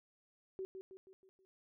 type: tone with echo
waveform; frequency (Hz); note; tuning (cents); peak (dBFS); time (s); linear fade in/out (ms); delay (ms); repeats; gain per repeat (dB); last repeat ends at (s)
sine; 380; F#4; +46; -39; 0.59-0.65; 0; 160; 5; -6; 1.45
effects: none